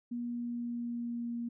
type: tone with pitch glide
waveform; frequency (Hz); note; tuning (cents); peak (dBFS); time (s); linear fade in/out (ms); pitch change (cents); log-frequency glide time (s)
sine; 239.7 to 236; A#3 to A#3; +48 to +22; -34; 0.11-1.49; 10; -26; 0.21-1.36
effects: none